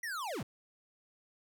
square linear sweep, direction down, 1975.5 to 75.8 Hz, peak -37 dBFS, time 0.03-0.43 s, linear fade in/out 5 ms, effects none

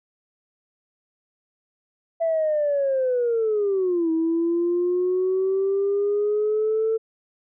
sine linear two-way sweep, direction down then up, 668 to 321.9 to 447.8 Hz, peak -18 dBFS, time 2.2-6.98 s, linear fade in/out 20 ms, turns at 4.11 s, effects tanh soft clip ceiling -15 dBFS

